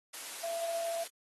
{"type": "tone in noise", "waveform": "sine", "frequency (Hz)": 672, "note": "E5", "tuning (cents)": 33, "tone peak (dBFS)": -33, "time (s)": [0.43, 1.04], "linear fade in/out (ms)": 10, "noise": "white", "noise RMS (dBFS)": -43, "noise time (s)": [0.13, 1.08], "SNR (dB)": 7, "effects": ["high-pass 400 Hz 12 dB/octave", "AAC 32 kbps"]}